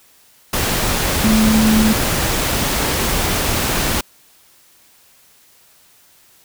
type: tone in noise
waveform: sine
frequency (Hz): 218.2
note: A3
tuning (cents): -14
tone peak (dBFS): -11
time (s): 1.24-1.93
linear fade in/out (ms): 5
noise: pink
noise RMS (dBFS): -18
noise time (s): 0.53-4.01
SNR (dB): +4
effects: white hiss -51 dBFS RMS until 6.44 s